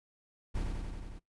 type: noise with echo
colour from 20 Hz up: brown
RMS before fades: -33 dBFS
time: 0.54-0.65 s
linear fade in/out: 20 ms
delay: 91 ms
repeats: 6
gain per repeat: -2 dB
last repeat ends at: 1.196 s
effects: noise-tail reverb RT60 0.2 s tail -26 dB re dry + resampled to 24000 Hz